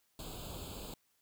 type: noise with comb filter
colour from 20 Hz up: pink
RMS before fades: -45 dBFS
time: 0.19-0.94 s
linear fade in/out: 2 ms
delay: 0.26 ms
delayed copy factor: +1
effects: white hiss -75 dBFS RMS until 1.21 s